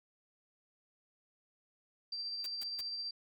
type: tone with tremolo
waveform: sine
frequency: 4699 Hz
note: D8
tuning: in tune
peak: -36 dBFS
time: 2.12-3.11 s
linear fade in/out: 5 ms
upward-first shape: triangle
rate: 15 Hz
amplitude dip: 35%
type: noise bursts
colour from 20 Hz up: white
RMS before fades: -48 dBFS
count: 3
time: 2.44-2.809 s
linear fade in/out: 2 ms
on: 23 ms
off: 150 ms
effects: none